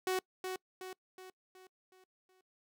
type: tone with echo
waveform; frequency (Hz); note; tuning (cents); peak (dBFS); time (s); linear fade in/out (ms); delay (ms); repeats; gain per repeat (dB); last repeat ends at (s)
sawtooth; 372.4; F#4; +11; -27; 0.07-0.19; 2; 370; 6; -6; 2.41
effects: noise-tail reverb RT60 0.1 s tail -24 dB re dry